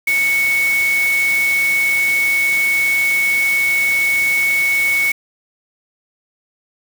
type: tone in noise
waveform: sine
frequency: 2217 Hz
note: C#7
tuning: in tune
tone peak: -13 dBFS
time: 0.07-5.12 s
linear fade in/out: 5 ms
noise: white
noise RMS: -27 dBFS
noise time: 0.07-5.12 s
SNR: +11 dB
effects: none